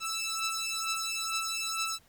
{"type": "beating tone pair", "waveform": "10% pulse", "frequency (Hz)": [1318.5, 1320.7], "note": ["E6", "E6"], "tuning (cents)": [0, 3], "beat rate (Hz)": 2.2, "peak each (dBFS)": -26, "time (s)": [0, 1.99], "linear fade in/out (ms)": 50, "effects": ["pink hiss -63 dBFS RMS until 2.08 s", "Opus 48 kbps"]}